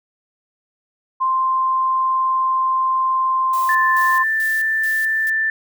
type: tone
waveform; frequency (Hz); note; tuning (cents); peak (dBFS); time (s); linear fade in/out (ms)
sine; 1046.5; C6; 0; -15; 1.2-4.24; 20
type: noise with tremolo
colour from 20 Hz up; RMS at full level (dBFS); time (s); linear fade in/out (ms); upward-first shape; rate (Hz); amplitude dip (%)
blue; -34; 3.53-5.3; 5; square; 2.3; 80
type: tone with pitch glide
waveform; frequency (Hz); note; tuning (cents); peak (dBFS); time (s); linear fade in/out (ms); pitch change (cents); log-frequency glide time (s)
sine; 1760 to 1771.2; A6 to A6; 0 to +11; -16; 3.69-5.5; 2; +11; 4-4.16
effects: none